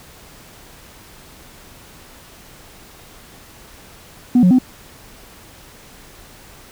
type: tone with pitch steps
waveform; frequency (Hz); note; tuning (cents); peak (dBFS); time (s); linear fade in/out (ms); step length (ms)
sine; 246.6 / 180.9 / 255.4; B3 / F#3 / C4; -2 / -39 / -42; -6; 4.35-4.587; 5; 79
effects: tanh soft clip ceiling -6 dBFS + pink hiss -43 dBFS RMS until 6.71 s